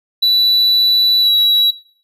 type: tone with pitch glide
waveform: triangle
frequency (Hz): 3957 to 3898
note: B7 to B7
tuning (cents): +3 to -23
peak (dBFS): -8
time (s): 0.22-1.71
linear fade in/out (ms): 10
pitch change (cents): -26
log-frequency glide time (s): 1.21-1.3
effects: noise-tail reverb RT60 0.5 s tail -19 dB re dry